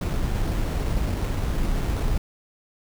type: noise with sample-and-hold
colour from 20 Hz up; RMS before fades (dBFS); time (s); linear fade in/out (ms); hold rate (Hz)
brown; -24; 0.01-2.18; 5; 4900
effects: none